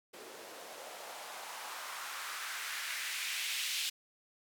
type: noise with band-pass filter sweep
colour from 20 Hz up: blue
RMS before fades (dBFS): -41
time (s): 0.13-3.9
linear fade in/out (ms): 10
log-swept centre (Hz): 400 to 3100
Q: 1.8
effects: none